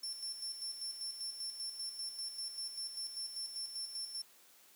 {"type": "tone with tremolo", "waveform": "35% pulse", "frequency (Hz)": 5390, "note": "E8", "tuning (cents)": 38, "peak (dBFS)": -36, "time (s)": [0.03, 4.22], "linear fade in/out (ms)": 5, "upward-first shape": "square", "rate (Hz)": 5.1, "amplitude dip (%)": 55, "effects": ["white hiss -63 dBFS RMS until 4.75 s", "high-pass 200 Hz 12 dB/octave"]}